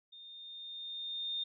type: tone with level ramp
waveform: sine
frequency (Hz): 3643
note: A#7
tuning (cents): -41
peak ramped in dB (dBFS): -50 to -33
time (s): 0.12-1.44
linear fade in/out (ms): 10
effects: none